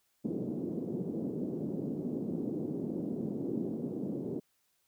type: band-pass noise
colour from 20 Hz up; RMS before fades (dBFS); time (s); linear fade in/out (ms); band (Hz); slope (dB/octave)
pink; -36; 0.24-4.4; 10; 180 to 390; 24
effects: white hiss -75 dBFS RMS until 4.87 s